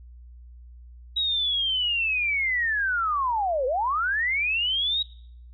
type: linear two-way sweep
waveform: sine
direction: down then up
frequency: 3849 to 487.9 to 3849 Hz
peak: -22 dBFS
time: 1.16-5.03 s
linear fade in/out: 10 ms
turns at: 3.66 s
effects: noise-tail reverb RT60 0.7 s tail -24 dB re dry + added 60 Hz sine -43 dBFS peak until 5.53 s